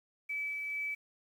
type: tone with tremolo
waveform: sine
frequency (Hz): 2300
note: D7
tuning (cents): -37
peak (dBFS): -33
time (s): 0.29-0.95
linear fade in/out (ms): 10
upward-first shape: sine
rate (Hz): 2.3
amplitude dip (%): 25
effects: 10-bit